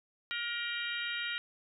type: harmonic tone with a mistuned harmonic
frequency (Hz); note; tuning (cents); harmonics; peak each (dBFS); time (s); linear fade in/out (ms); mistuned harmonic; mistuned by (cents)
473; A#4; +25; 3 / 4 / 5 / 6 / 7 / 8; -39 / -40 / -41 / -42 / -42 / -43; 0.31-1.38; 0; 7; -83
effects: none